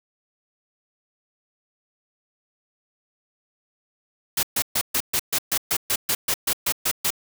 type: noise bursts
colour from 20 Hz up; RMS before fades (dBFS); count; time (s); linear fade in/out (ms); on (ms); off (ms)
white; -22; 15; 4.37-7.105; 5; 61; 130
effects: none